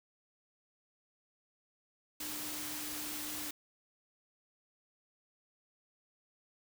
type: tone in noise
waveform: sine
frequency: 300 Hz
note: D4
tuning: 37 cents sharp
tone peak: -48 dBFS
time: 2.2-3.51 s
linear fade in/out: 5 ms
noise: white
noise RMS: -41 dBFS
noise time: 2.2-3.51 s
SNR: -10 dB
effects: none